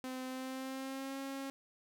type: tone with pitch glide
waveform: sawtooth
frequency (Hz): 257.8 to 271.9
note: C4 to C#4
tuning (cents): -26 to -33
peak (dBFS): -36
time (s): 0.04-1.5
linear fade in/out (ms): 0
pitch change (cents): +93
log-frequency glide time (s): 0.26-1.19
effects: none